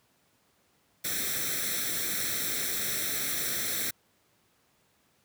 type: noise with comb filter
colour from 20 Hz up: white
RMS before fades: -31 dBFS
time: 1.04-3.91 s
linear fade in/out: 10 ms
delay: 0.52 ms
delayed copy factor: +0.8
effects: pink hiss -68 dBFS RMS until 5.24 s + high-pass 100 Hz 12 dB/octave